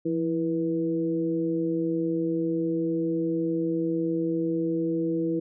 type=tone cluster; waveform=sine; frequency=170.1 / 328.6 / 486.6 Hz; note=F3 / E4 / B4; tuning=-45 / -5 / -26 cents; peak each=-32 / -25 / -31 dBFS; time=0.05-5.4 s; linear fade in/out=10 ms; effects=none